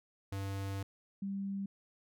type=tone pair in turn; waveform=square / sine; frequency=98 / 196.85 Hz; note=G2 / G3; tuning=0 / +8 cents; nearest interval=octave; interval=1208 cents; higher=second; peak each=-37 / -35 dBFS; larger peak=second; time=0.32-0.83 / 1.22-1.66 s; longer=first; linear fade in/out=5 ms; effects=none